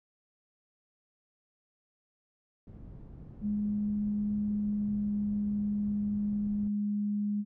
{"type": "low-pass noise", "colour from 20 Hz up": "white", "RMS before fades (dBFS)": -47, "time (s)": [2.67, 6.68], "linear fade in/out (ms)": 2, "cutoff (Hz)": 140, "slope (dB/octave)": 12}
{"type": "tone with pitch glide", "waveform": "sine", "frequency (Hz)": [207.7, 206.4], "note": ["G#3", "G#3"], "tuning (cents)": [0, -10], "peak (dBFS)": -28, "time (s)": [3.41, 7.45], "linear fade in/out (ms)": 50, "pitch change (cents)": -10, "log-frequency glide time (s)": [4.58, 5.09]}
{"effects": []}